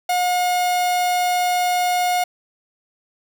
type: tone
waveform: 45% pulse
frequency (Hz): 719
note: F#5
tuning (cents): -50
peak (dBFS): -17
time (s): 0.09-2.24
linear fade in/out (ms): 5
effects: none